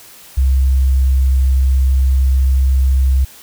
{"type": "tone", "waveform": "sine", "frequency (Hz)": 66, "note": "C2", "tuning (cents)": 16, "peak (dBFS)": -9, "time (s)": [0.37, 3.25], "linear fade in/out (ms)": 10, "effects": ["white hiss -40 dBFS RMS until 3.42 s"]}